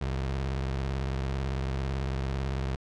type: tone with vibrato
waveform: 25% pulse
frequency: 66.8 Hz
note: C2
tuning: 36 cents sharp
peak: -25 dBFS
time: 0.01-2.76 s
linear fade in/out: 5 ms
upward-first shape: sine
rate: 18 Hz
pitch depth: 140 cents each way
effects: low-pass 5000 Hz 12 dB/octave